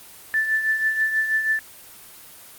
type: tone with tremolo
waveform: sine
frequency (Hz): 1760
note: A6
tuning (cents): 0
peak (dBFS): -16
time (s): 0.34-1.59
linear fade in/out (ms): 0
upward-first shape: triangle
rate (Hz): 6.2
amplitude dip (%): 65
effects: white hiss -44 dBFS RMS until 2.58 s + Opus 24 kbps